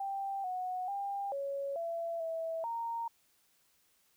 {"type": "tone with pitch steps", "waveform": "sine", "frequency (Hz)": [786, 735, 798, 556, 672, 654, 926], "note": ["G5", "F#5", "G5", "C#5", "E5", "E5", "A#5"], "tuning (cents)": [4, -12, 31, 5, 33, -14, -12], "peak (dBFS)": -34, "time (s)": [0, 3.08], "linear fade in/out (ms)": 5, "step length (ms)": 440, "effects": ["white hiss -71 dBFS RMS until 4.16 s"]}